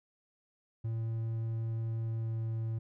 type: tone with pitch glide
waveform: triangle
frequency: 113.2 to 112.48 Hz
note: A2 to A2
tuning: +50 to +39 cents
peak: -30 dBFS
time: 0.84-2.79 s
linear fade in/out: 10 ms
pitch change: -11 cents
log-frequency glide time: 2.06-2.38 s
effects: none